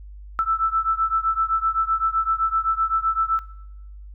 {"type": "beating tone pair", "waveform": "sine", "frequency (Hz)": [1318.5, 1326.3], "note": ["E6", "E6"], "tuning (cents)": [0, 10], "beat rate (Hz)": 7.8, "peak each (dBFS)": -22, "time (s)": [0.39, 3.39], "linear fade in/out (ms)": 0, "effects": ["noise-tail reverb RT60 0.9 s tail -20 dB re dry", "added 50 Hz sine -37 dBFS peak until 4.14 s"]}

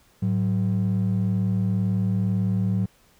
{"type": "ring-modulated tone", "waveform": "triangle", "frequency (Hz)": 146.8, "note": "D3", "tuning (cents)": 0, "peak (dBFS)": -14, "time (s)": [0.22, 2.86], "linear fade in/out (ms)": 10, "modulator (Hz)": 39, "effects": ["tanh soft clip ceiling -14 dBFS", "pink hiss -59 dBFS RMS until 3.19 s"]}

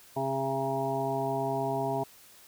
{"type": "harmonic tone with a mistuned harmonic", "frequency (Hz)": 135, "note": "C#3", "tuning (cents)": -45, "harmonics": [1, 2, 3, 5, 6, 7], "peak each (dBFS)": [-36, -37, -34, -32, -36, -36], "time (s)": [0.16, 2.04], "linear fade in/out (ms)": 10, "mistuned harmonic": 6, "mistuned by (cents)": 19, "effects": ["white hiss -55 dBFS RMS until 2.47 s"]}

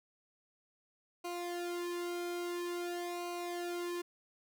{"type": "tone with flanger", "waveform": "sawtooth", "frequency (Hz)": 349.8, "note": "F4", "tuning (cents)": 3, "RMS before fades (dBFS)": -39, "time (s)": [1.24, 4.02], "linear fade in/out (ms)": 10, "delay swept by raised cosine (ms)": [0.58, 1.78], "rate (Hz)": 0.49, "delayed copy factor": -0.85, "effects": []}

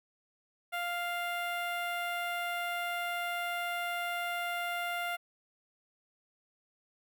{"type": "tone with notch filter", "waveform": "15% pulse", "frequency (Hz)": 698.5, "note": "F5", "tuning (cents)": 0, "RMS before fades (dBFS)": -35, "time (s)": [0.72, 5.17], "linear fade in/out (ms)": 20, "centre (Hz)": 6500, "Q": 0.87, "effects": []}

